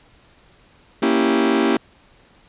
40% pulse chord, A# diminished seventh, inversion none, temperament equal, 233.1 / 277.2 / 329.6 / 392 Hz, A#3 / C#4 / E4 / G4, 0 / 0 / 0 / 0 cents, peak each -20 dBFS, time 1.02-1.77 s, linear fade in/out 5 ms, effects pink hiss -53 dBFS RMS until 2.48 s + resampled to 8000 Hz

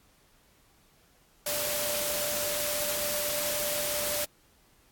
sine tone in noise, 590 Hz, D5, 8 cents sharp, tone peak -34 dBFS, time 1.46-4.25 s, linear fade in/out 5 ms, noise white, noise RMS -31 dBFS, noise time 1.46-4.25 s, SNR -6 dB, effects pink hiss -63 dBFS RMS until 4.91 s + AAC 64 kbps

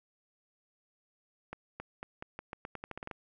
accelerating click train, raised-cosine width 0.5 ms, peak -25 dBFS, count 14, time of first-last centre 1.53-3.112 s, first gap 270 ms, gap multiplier 0.85, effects none

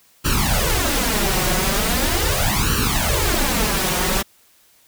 pink noise with flanger, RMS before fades -19 dBFS, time 0.24-4.23 s, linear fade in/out 20 ms, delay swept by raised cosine 0.69 to 5.49 ms, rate 0.4 Hz, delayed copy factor +0.9, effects white hiss -55 dBFS RMS until 4.87 s

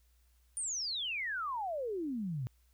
sine exponential sweep, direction down, 9397 to 117.3 Hz, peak -34 dBFS, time 0.57-2.47 s, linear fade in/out 0 ms, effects added 60 Hz sine -65 dBFS peak until 2.73 s + white hiss -75 dBFS RMS until 2.73 s

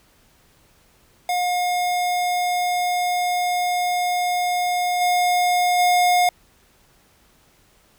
square tone with level steps, 716 Hz, F5, 43 cents sharp, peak -20 / -17 / -15 dBFS, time 1.29-6.29 s, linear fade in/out 2 ms, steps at 5 / 5.78 s, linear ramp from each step 20 ms, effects pink hiss -57 dBFS RMS until 7.98 s

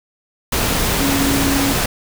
sine tone in noise, 276.3 Hz, C#4, 6 cents flat, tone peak -17 dBFS, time 1-1.73 s, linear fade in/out 5 ms, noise pink, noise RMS -18 dBFS, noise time 0.52-1.86 s, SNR -2 dB, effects none

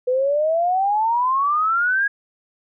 sine exponential sweep, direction up, 493.9 to 1662 Hz, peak -16 dBFS, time 0.07-2.08 s, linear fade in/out 10 ms, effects none

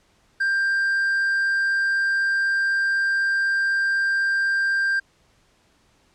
triangle tone, 1586 Hz, G6, 20 cents sharp, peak -17 dBFS, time 0.4-5 s, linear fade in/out 10 ms, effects pink hiss -61 dBFS RMS until 6.14 s + low-pass 8000 Hz 12 dB/octave

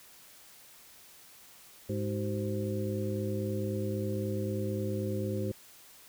harmonic tone with a mistuned harmonic, 103.83 Hz, G#2, in tune, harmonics 1 / 2 / 3 / 4 / 5, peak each -34 / -36 / -40 / -37 / -39 dBFS, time 1.89-5.52 s, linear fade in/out 5 ms, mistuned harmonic 4, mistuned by -150 cents, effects white hiss -55 dBFS RMS until 6.08 s

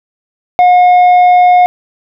sine tone with tanh clipping, 720 Hz, F#5, 47 cents flat, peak -4 dBFS, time 0.59-1.66 s, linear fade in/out 0 ms, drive 5 dB, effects none

